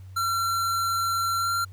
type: tone with pitch glide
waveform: square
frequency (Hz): 1362 to 1375.4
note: F6 to F6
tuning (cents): -44 to -27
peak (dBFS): -24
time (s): 0.16-1.65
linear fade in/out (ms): 10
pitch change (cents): +17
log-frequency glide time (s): 1.38-1.52
effects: added 94 Hz sine -40 dBFS peak until 1.72 s + pink hiss -62 dBFS RMS until 1.72 s